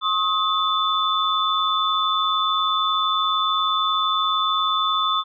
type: tone cluster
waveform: sine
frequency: 1081 / 1268 / 3511 Hz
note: C#6 / D#6 / A7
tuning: -44 / +32 / -4 cents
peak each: -23 / -22 / -23 dBFS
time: 0.01-5.24 s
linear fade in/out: 50 ms
effects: none